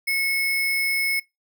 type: tone with sample-and-hold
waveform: sine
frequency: 2185 Hz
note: C#7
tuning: 26 cents flat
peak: -20 dBFS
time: 0.07-1.2 s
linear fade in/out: 10 ms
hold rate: 7350 Hz
effects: noise-tail reverb RT60 0.2 s tail -23 dB re dry